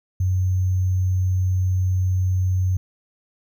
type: tone with sample-and-hold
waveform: sine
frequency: 92.5 Hz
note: F#2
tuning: in tune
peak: -17 dBFS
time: 0.2-2.77 s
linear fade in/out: 5 ms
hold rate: 6300 Hz
effects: none